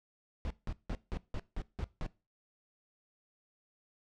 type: noise bursts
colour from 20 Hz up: brown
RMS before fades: -36 dBFS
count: 8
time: 0.45-2.064 s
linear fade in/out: 0 ms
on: 53 ms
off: 170 ms
effects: noise-tail reverb RT60 0.3 s tail -20 dB re dry + low-pass 5000 Hz 12 dB/octave